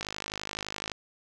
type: click train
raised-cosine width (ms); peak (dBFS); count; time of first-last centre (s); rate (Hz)
0.2; -16; 48; 0.01-0.917; 51.8
effects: none